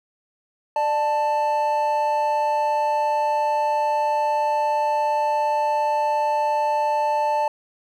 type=tone pair together; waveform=triangle; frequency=597.1 / 880 Hz; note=D5 / A5; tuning=+29 / 0 cents; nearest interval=perfect fifth; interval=671 cents; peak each=-22 / -18 dBFS; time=0.76-7.48 s; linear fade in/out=2 ms; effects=none